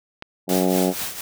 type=clicks; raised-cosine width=0.3 ms; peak=-17 / -27 dBFS; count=2; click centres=0.224 / 0.642 s
type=harmonic tone; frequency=92.5 Hz; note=F#2; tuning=in tune; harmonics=2 / 3 / 4 / 5 / 6 / 7 / 8 / 9; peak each=-22 / -23 / -24 / -27 / -27 / -28 / -31 / -33 dBFS; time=0.47-0.94 s; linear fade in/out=50 ms
type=noise with tremolo; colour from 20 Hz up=white; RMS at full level=-26 dBFS; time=0.49-1.21 s; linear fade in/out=2 ms; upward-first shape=triangle; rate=4.2 Hz; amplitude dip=75%
effects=none